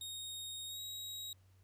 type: tone with pitch glide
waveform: sawtooth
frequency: 3729 to 3814 Hz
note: A#7 to A#7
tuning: 0 to +39 cents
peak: -40 dBFS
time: 0.01-1.33 s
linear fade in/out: 2 ms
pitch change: +39 cents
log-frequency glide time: 0.67-0.8 s
effects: added 94 Hz sine -63 dBFS peak until 1.63 s + pink hiss -75 dBFS RMS until 1.63 s